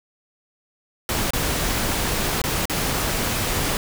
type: noise with dropouts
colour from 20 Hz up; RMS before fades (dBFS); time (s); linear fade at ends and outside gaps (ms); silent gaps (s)
pink; -23; 1.09-3.77; 1; 1.306-1.334 / 2.417-2.439 / 2.655-2.697
effects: none